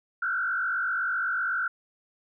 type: tone with frequency modulation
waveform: sine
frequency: 1457 Hz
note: F#6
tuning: 27 cents flat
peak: -25 dBFS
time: 0.22-1.68 s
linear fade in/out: 5 ms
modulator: 47.9 Hz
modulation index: 2
effects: none